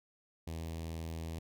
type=tone with notch filter; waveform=sawtooth; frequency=81.6 Hz; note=E2; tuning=17 cents flat; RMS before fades=-41 dBFS; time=0.47-1.39 s; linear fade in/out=5 ms; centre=1400 Hz; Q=1.2; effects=none